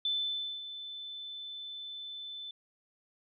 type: tone with ADSR envelope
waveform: sine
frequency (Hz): 3520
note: A7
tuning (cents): 0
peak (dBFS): -28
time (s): 0.05-2.51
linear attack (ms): 3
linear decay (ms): 560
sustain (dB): -12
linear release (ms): 3
effects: none